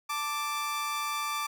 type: tone pair together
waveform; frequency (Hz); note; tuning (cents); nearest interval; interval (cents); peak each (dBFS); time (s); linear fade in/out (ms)
sawtooth; 882.3 / 1174.7; A5 / D6; +5 / 0; perfect fourth; 495; -35 / -27; 0.09-1.47; 10
effects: none